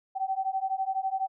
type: beating tone pair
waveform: sine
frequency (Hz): 762 / 774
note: G5 / G5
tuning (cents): -49 / -22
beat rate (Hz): 12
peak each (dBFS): -30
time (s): 0.15-1.28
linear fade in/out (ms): 20
effects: none